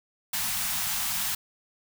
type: band-stop noise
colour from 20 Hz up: white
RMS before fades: -29 dBFS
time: 0.33-1.35 s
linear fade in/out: 5 ms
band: 240 to 680 Hz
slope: 96 dB/octave
effects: none